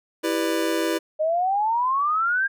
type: chord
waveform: square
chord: E minor seventh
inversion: none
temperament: just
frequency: 329.6 / 395.6 / 494.4 / 593.3 Hz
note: E4 / G4 / B4 / D5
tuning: 0 / +16 / +2 / +18 cents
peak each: -25 / -30 / -29 / -30 dBFS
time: 0.23-0.99 s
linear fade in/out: 20 ms
type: exponential sweep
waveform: sine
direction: up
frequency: 608 to 1628 Hz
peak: -19 dBFS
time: 1.19-2.48 s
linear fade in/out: 20 ms
effects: none